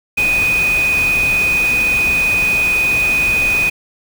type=tone in noise; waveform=sine; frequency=2489 Hz; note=D#7; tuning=in tune; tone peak=-12 dBFS; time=0.17-3.7 s; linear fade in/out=10 ms; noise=pink; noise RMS=-25 dBFS; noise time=0.17-3.7 s; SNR=+10 dB; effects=none